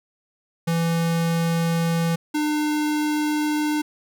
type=tone pair in turn; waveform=square; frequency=166.8 / 301.2 Hz; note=E3 / D4; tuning=+21 / +44 cents; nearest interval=minor seventh; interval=1023 cents; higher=second; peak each=-20 / -21 dBFS; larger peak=first; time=0.67-2.16 / 2.34-3.82 s; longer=first; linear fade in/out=10 ms; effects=none